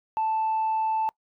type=tone; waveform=sine; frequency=880 Hz; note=A5; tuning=in tune; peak=-21 dBFS; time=0.17-1.09 s; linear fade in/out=0 ms; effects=noise-tail reverb RT60 0.1 s tail -25 dB re dry + tanh soft clip ceiling -20 dBFS